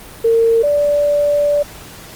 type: tone pair in turn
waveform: sine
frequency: 457.1 / 582.8 Hz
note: A#4 / D5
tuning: -34 / -13 cents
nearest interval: major third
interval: 421 cents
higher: second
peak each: -9 / -11 dBFS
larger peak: first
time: 0.24-0.63 / 0.63-1.63 s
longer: second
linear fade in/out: 10 ms
effects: pink hiss -36 dBFS RMS until 2.15 s + Opus 32 kbps